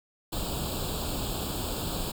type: noise with comb filter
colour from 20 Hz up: pink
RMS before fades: -32 dBFS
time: 0.32-2.12 s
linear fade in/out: 10 ms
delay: 0.25 ms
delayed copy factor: +0.9
effects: none